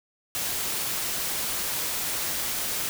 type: noise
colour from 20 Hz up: white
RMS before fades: -29 dBFS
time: 0.35-2.89 s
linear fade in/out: 0 ms
effects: none